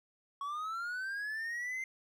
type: linear sweep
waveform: triangle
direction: up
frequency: 1108.7 to 2093 Hz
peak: -34 dBFS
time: 0.41-1.84 s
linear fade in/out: 2 ms
effects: none